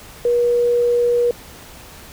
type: tone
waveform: sine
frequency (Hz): 480.4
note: B4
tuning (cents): -48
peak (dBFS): -13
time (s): 0.25-1.31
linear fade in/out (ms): 2
effects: pink hiss -40 dBFS RMS until 2.12 s